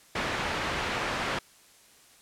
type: low-pass noise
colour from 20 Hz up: white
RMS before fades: -31 dBFS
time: 0.15-1.39 s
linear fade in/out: 5 ms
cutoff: 2100 Hz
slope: 12 dB/octave
effects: white hiss -57 dBFS RMS until 2.21 s + low-pass 11000 Hz 12 dB/octave